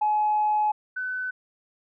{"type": "tone pair in turn", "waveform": "sine", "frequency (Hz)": [847, 1507.6], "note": ["G#5", "F#6"], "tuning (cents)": [34, 32], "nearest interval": "minor seventh", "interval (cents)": 998, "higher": "second", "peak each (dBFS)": [-19, -27], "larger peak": "first", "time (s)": [[0.01, 0.72], [0.96, 1.31]], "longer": "first", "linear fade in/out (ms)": 10, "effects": ["tanh soft clip ceiling -15 dBFS"]}